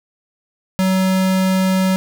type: tone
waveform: square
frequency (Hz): 188.3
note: F#3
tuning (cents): +31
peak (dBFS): -14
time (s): 0.79-1.96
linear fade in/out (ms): 0
effects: none